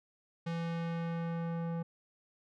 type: tone with low-pass filter sweep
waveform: square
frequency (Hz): 167.5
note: E3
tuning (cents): +28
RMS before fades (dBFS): -36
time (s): 0.46-1.83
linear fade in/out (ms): 10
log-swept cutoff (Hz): 4300 to 1000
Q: 0.74
effects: none